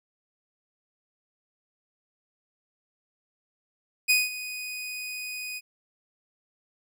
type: tone with ADSR envelope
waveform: sawtooth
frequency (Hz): 2489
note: D#7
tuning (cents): 0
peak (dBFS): -14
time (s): 4.08-5.61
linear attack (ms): 22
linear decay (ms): 190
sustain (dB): -16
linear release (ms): 38
effects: none